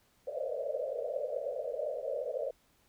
white band-pass noise, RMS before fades -36 dBFS, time 0.27-2.51 s, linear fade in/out 5 ms, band 470 to 630 Hz, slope 96 dB/octave, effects pink hiss -69 dBFS RMS until 2.88 s

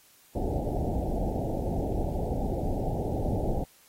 pink low-pass noise, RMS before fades -29 dBFS, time 0.35-3.64 s, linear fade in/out 5 ms, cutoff 820 Hz, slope 96 dB/octave, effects white hiss -59 dBFS RMS until 3.88 s + AAC 48 kbps

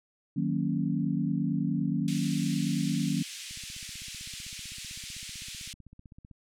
sine chord, D# minor seventh, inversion none, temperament equal, 155.56 / 185 / 233.1 / 277.2 Hz, D#3 / F#3 / A#3 / C#4, 0 / 0 / 0 / 0 cents, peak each -31 / -31 / -32 / -32 dBFS, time 0.36-3.23 s, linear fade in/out 10 ms
pink band-pass noise, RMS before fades -42 dBFS, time 2.08-5.73 s, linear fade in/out 0 ms, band 2400 to 9600 Hz, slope 24 dB/octave
click train, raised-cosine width 5 ms, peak -37 dBFS, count 45, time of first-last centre 3.51-6.313 s, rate 15.7 Hz
effects none

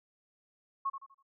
sine tone with echo, 1094 Hz, C#6, 23 cents flat, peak -29 dBFS, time 0.85-0.9 s, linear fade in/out 10 ms, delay 82 ms, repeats 4, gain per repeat -9 dB, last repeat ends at 1.228 s, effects none

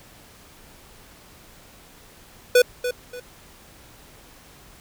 square tone with echo, 493.9 Hz, B4, in tune, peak -12 dBFS, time 2.55-2.62 s, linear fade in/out 5 ms, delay 290 ms, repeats 2, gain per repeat -11 dB, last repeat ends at 3.2 s, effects pink hiss -49 dBFS RMS until 4.8 s

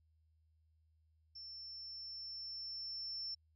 sine tone with level ramp, 5380 Hz, E8, 34 cents sharp, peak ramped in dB -48 to -40 dBFS, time 1.35-3.35 s, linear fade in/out 10 ms, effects added 79 Hz sine -70 dBFS peak until 3.55 s

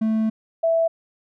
triangle / sine tone pair in turn, 220 / 659.3 Hz, A3 / E5, 0 / 0 cents, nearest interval octave + perfect fifth, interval 1900 cents, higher second, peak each -16 dBFS, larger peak neither, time 0.01-0.3 / 0.63-0.88 s, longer first, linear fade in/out 10 ms, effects none

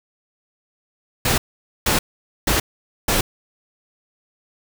pink noise bursts, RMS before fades -18 dBFS, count 4, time 1.25-3.21 s, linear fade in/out 5 ms, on 130 ms, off 480 ms, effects none

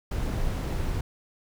brown noise, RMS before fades -28 dBFS, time 0.11-1.01 s, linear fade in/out 5 ms, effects none

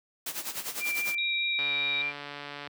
white noise with tremolo, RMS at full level -33 dBFS, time 0.26-1.15 s, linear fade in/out 5 ms, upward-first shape sine, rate 10 Hz, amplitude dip 75%
sine tone with vibrato, 2364 Hz, D7, 11 cents sharp, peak -28 dBFS, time 0.79-2.13 s, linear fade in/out 50 ms, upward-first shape triangle, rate 4.9 Hz, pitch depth 10 cents each way
sine tone, 3789 Hz, A#7, 27 cents sharp, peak -30 dBFS, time 1.18-2.02 s, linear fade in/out 2 ms
click train, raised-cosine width 0.3 ms, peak -23 dBFS, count 157, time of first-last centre 1.59-2.673 s, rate 144 Hz
effects high-pass 150 Hz 12 dB/octave

